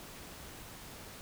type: silence
effects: pink hiss -49 dBFS RMS until 1.21 s